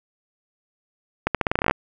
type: accelerating click train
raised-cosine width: 0.5 ms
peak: -4 dBFS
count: 13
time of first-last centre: 1.27-1.71 s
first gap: 77 ms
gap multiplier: 0.85
effects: none